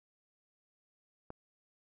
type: click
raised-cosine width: 1 ms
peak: -30 dBFS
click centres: 1.304 s
effects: none